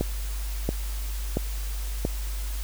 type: click train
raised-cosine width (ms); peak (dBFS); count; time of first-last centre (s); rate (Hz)
2; -11; 4; 0.01-2.051; 1.47
effects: added 50 Hz sine -28 dBFS peak until 2.63 s + white hiss -41 dBFS RMS until 2.63 s